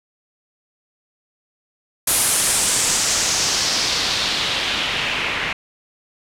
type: noise with low-pass filter sweep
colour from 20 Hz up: white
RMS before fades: -20 dBFS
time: 2.07-5.53 s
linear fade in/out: 5 ms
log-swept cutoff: 11000 to 2300 Hz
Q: 2.1
effects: none